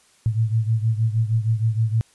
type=beating tone pair; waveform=sine; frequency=110.2 / 116.6 Hz; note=A2 / A#2; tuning=+3 / +1 cents; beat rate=6.4 Hz; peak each=-19 / -23 dBFS; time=0.26-2.01 s; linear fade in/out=0 ms; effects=white hiss -57 dBFS RMS until 2.14 s + resampled to 24000 Hz